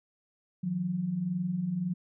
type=tone pair together; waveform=sine; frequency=159.2 / 180.98 Hz; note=D#3 / F#3; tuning=+40 / -38 cents; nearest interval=major second; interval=222 cents; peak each=-36 / -29 dBFS; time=0.63-1.94 s; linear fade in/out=10 ms; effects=none